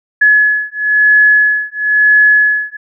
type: beating tone pair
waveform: sine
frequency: 1700 / 1701 Hz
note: G#6 / G#6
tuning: +40 / +41 cents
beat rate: 1 Hz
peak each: -10 dBFS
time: 0.21-2.77 s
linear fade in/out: 10 ms
effects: none